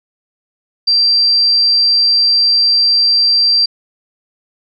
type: tone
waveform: sine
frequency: 4709 Hz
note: D8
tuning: 4 cents sharp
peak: -8 dBFS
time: 0.87-3.66 s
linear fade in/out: 10 ms
effects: none